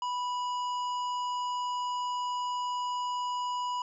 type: harmonic tone with a mistuned harmonic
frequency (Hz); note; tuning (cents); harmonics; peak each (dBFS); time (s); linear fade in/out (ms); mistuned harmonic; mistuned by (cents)
987.8; B5; 0; 1 / 3 / 5 / 7; -30 / -42 / -50 / -51; 0.02-3.82; 2; 3; -29
effects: none